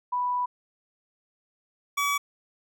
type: tone pair in turn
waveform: sine / 25% pulse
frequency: 987 / 1140.2 Hz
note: B5 / C#6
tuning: -1 / +48 cents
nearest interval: major second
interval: 249 cents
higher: second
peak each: -24 / -20 dBFS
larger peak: second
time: 0.12-0.46 / 1.97-2.18 s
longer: first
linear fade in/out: 10 ms
effects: none